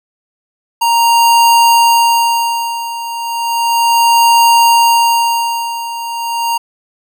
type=tone with tremolo; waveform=square; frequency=932.3 Hz; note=A#5; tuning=in tune; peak=-6 dBFS; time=0.81-6.58 s; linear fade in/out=10 ms; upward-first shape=sine; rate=0.34 Hz; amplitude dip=80%; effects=none